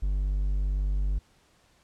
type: tone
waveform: triangle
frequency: 49 Hz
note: G1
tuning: in tune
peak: -22 dBFS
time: 0.02-1.19 s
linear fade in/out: 10 ms
effects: pink hiss -63 dBFS RMS until 1.83 s + low-pass 9000 Hz 12 dB/octave